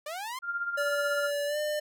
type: linear sweep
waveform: sawtooth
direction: up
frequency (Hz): 575 to 1070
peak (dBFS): -31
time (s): 0.06-0.39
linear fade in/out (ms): 5
type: tone with tremolo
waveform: sine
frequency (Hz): 1396.9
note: F6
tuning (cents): 0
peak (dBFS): -27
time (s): 0.42-1.31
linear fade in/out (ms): 50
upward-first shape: sine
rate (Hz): 16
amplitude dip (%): 60
type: tone with pitch glide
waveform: square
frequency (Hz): 577 to 600.8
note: D5 to D5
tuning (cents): -31 to +39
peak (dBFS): -29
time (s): 0.77-1.8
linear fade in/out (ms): 10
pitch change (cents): +70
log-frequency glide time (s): 1.46-1.58
effects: none